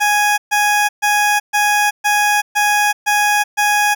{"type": "tone bursts", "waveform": "20% pulse", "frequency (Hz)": 830.6, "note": "G#5", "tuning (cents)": 0, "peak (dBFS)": -7, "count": 8, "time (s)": [0, 3.95], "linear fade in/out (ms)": 20, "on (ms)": 380, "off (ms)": 130, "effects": []}